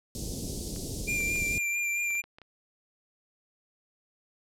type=band-stop noise; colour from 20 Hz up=pink; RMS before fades=-35 dBFS; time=0.15-1.58 s; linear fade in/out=0 ms; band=480 to 4700 Hz; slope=24 dB/octave
type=clicks; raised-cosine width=0.3 ms; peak=-33 dBFS; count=8; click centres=0.762 / 1.206 / 1.358 / 2.106 / 2.153 / 2.24 / 2.385 / 2.417 s
type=tone with vibrato; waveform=square; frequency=2380 Hz; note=D7; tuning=22 cents sharp; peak=-28 dBFS; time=1.07-2.22 s; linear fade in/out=20 ms; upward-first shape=sine; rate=4.5 Hz; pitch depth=19 cents each way
effects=low-pass 11000 Hz 12 dB/octave